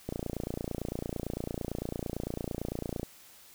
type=click train; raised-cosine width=2 ms; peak=-20 dBFS; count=86; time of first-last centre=0.09-3.031 s; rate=28.9 Hz; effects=white hiss -55 dBFS RMS until 3.54 s